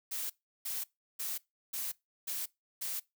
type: noise bursts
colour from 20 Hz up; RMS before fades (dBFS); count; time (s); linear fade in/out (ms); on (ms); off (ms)
blue; -37; 6; 0.11-3; 10; 190; 350
effects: noise-tail reverb RT60 0.2 s tail -22 dB re dry